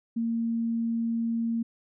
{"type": "tone", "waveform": "sine", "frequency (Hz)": 230, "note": "A#3", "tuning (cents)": -23, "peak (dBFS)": -25, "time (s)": [0.16, 1.63], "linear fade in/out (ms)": 10, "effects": []}